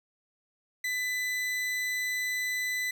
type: tone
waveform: 40% pulse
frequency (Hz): 2000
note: B6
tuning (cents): +21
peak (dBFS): -28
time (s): 0.84-2.91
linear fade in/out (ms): 5
effects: none